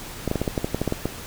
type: clicks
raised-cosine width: 2 ms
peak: -9 dBFS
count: 12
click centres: 0.277 / 0.314 / 0.357 / 0.416 / 0.478 / 0.578 / 0.645 / 0.746 / 0.816 / 0.877 / 0.924 / 1.056 s
effects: pink hiss -37 dBFS RMS until 1.26 s